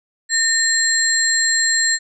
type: tone cluster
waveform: sine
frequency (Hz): 1814 / 4167 / 7460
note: A#6 / C8 / A#8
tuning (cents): -48 / -8 / 0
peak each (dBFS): -18 / -21 / -18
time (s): 0.29-1.99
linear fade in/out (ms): 50
effects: none